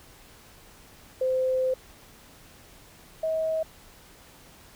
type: tone pair in turn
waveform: sine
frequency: 517 / 638.7 Hz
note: C5 / D#5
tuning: -21 / +45 cents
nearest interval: major third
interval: 366 cents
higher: second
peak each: -22 / -24 dBFS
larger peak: first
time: 1.21-1.74 / 3.23-3.63 s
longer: first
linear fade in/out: 5 ms
effects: pink hiss -52 dBFS RMS until 4.75 s